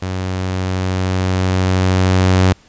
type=tone with level ramp; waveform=sawtooth; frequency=93 Hz; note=F#2; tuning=9 cents sharp; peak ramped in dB=-16 to -5 dBFS; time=0.02-2.53 s; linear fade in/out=5 ms; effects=pink hiss -49 dBFS RMS until 2.68 s + resampled to 16000 Hz